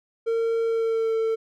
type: tone with pitch glide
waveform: triangle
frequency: 456.8 to 447.7 Hz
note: A#4 to A4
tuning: -35 to +30 cents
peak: -19 dBFS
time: 0.26-1.36 s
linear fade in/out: 20 ms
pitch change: -35 cents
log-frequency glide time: 0.63-1.14 s
effects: none